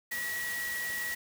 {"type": "tone in noise", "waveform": "sine", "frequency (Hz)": 1923, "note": "B6", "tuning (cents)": -47, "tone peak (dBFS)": -33, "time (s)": [0.11, 1.15], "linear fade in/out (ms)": 10, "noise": "white", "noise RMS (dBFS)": -40, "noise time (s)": [0.11, 1.15], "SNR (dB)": 4, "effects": []}